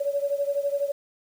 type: beating tone pair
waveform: sine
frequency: 562 / 574 Hz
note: C#5 / D5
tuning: +24 / -40 cents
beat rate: 12 Hz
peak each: -25 / -28 dBFS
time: 0-0.92 s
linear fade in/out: 10 ms
effects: 8-bit